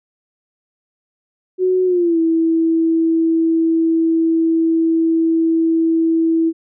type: tone with pitch glide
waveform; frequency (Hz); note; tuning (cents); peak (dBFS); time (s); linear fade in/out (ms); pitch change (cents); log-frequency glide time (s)
sine; 369.3 to 327.1; F#4 to E4; -3 to -13; -12; 1.58-6.53; 50; -210; 1.85-2.19
effects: none